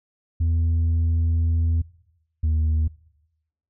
sine tone pair in turn, 82.41 / 78.42 Hz, E2 / D#2, 0 / +14 cents, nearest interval minor second, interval 86 cents, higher first, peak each -15 dBFS, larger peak neither, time 0.4-1.82 / 2.43-2.88 s, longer first, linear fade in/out 10 ms, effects noise-tail reverb RT60 0.9 s tail -23 dB re dry + tanh soft clip ceiling -17 dBFS

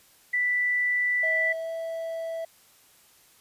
sine tone, 1975.5 Hz, B6, in tune, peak -22 dBFS, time 0.33-1.53 s, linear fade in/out 10 ms
triangle tone with pitch glide, 643 to 657.3 Hz, E5 to E5, -43 to -5 cents, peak -28 dBFS, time 1.23-2.45 s, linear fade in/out 5 ms, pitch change +38 cents, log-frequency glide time 1.37-1.7 s
effects white hiss -58 dBFS RMS until 3.4 s + resampled to 32000 Hz

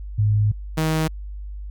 sine / sawtooth tone pair in turn, 105.1 / 158.06 Hz, G#2 / D#3, +21 / +28 cents, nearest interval perfect fifth, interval 707 cents, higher second, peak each -15 / -15 dBFS, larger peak neither, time 0.18-0.52 / 0.77-1.08 s, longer first, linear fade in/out 10 ms, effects added 50 Hz sine -30 dBFS peak until 1.7 s

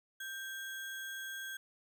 sine tone with sample-and-hold, 1576 Hz, G6, 9 cents sharp, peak -40 dBFS, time 0.2-1.57 s, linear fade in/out 5 ms, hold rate 4900 Hz, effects none

